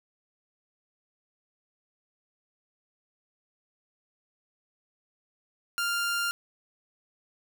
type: tone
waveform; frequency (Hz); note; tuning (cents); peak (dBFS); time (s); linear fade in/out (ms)
sawtooth; 1396.9; F6; 0; -23; 5.78-6.31; 0
effects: none